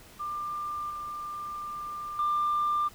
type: tone with level steps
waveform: sine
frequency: 1192 Hz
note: D6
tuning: 25 cents sharp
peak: -31 / -34 / -23 dBFS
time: 0.19-2.89 s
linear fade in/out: 20 ms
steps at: 0.9 / 2.19 s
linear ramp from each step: 2 ms
effects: tanh soft clip ceiling -21 dBFS + pink hiss -52 dBFS RMS until 2.94 s